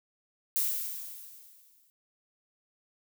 violet noise with exponential decay, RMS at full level -27 dBFS, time 0.56-1.9 s, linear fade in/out 0 ms, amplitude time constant 290 ms, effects none

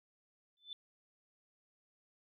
sine tone with exponential growth, 3520 Hz, A7, in tune, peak -39 dBFS, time 0.57-0.73 s, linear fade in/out 1 ms, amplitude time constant 33 ms, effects MP3 64 kbps

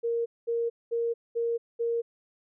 sine tone bursts, 466.2 Hz, A#4, in tune, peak -25 dBFS, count 5, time 0.03-2.02 s, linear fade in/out 20 ms, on 230 ms, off 210 ms, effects none

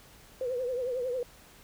sine tone with vibrato, 501 Hz, B4, 25 cents sharp, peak -29 dBFS, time 0.41-1.23 s, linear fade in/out 2 ms, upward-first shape triangle, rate 11 Hz, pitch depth 100 cents each way, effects pink hiss -55 dBFS RMS until 1.63 s

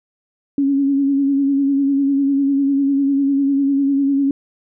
sine tone with vibrato, 277.2 Hz, C#4, in tune, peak -13 dBFS, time 0.58-4.31 s, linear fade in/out 2 ms, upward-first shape sine, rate 10 Hz, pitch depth 37 cents each way, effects none

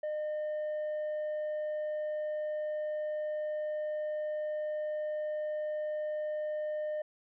sine tone with tanh clipping, 608 Hz, D#5, 40 cents flat, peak -33 dBFS, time 0.03-7.02 s, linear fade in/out 5 ms, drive 3 dB, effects none

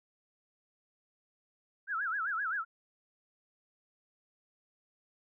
sine tone with vibrato, 1473 Hz, F#6, 8 cents flat, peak -31 dBFS, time 1.87-2.65 s, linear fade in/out 50 ms, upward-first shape sine, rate 7.7 Hz, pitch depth 230 cents each way, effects none

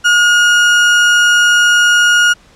35% pulse tone, 1434 Hz, F6, 45 cents sharp, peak -5 dBFS, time 0.04-2.34 s, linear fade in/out 20 ms, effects pink hiss -46 dBFS RMS until 2.55 s + low-pass 7000 Hz 12 dB/octave

